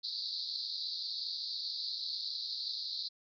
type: band-pass noise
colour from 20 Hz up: white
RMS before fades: -39 dBFS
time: 0.03-3.09 s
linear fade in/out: 20 ms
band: 3900 to 4800 Hz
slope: 96 dB/octave
effects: none